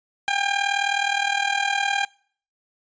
15% pulse tone with amplitude modulation, 801 Hz, G5, 37 cents sharp, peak -11 dBFS, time 0.28-2.05 s, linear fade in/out 0 ms, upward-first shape sine, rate 39.4 Hz, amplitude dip 75%, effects noise-tail reverb RT60 0.5 s tail -24 dB re dry + resampled to 16000 Hz

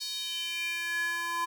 square tone with high-pass filter sweep, 340 Hz, F4, 46 cents flat, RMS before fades -33 dBFS, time 0-1.46 s, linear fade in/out 20 ms, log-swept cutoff 4400 to 1100 Hz, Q 4.9, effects none

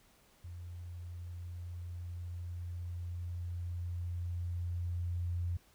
sine tone with level ramp, 87.3 Hz, F2, in tune, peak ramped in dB -43 to -32 dBFS, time 0.44-5.57 s, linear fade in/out 5 ms, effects pink hiss -66 dBFS RMS until 5.74 s

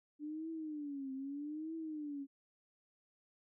sine tone with vibrato, 293.7 Hz, D4, in tune, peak -40 dBFS, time 0.19-2.27 s, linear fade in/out 50 ms, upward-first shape triangle, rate 0.8 Hz, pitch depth 190 cents each way, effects none

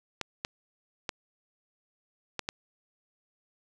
clicks, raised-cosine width 0.2 ms, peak -14 dBFS, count 5, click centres 0.213 / 0.449 / 1.092 / 2.393 / 2.489 s, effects none

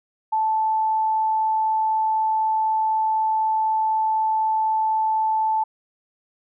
sine tone, 876 Hz, A5, 8 cents flat, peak -18 dBFS, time 0.32-5.64 s, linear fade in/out 10 ms, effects none

